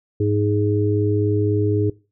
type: harmonic tone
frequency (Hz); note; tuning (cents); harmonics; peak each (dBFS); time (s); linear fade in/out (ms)
103.83; G#2; 0; 1 / 3 / 4; -19 / -23 / -21; 0.2-1.9; 5
effects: noise-tail reverb RT60 0.3 s tail -21 dB re dry